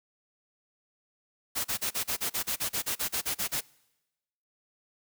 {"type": "noise bursts", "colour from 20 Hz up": "white", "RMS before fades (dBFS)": -30, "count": 16, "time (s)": [1.55, 3.611], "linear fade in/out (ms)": 20, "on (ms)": 96, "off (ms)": 35, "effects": ["noise-tail reverb RT60 1.0 s tail -24 dB re dry"]}